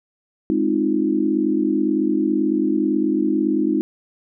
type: chord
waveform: sine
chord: F minor seventh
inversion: first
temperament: equal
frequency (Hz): 207.7 / 261.6 / 311.1 / 349.2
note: Ab3 / C4 / Eb4 / F4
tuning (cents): 0 / 0 / 0 / 0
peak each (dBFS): -24 / -23 / -19 / -24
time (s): 0.5-3.81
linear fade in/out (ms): 0
effects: none